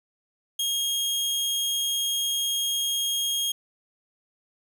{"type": "tone", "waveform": "sawtooth", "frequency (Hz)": 3254, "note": "G#7", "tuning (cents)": -36, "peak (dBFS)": -21, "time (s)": [0.59, 3.52], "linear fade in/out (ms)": 5, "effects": []}